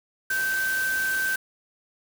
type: tone in noise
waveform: sine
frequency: 1551 Hz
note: G6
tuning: 19 cents flat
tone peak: -23 dBFS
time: 0.3-1.36 s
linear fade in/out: 5 ms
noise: white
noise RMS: -34 dBFS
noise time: 0.3-1.36 s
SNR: +8 dB
effects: none